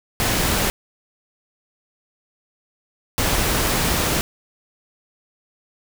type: noise bursts at uneven times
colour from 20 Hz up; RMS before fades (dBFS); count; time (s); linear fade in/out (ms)
pink; -20; 2; 0.2-0.7 / 3.18-4.21; 0
effects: none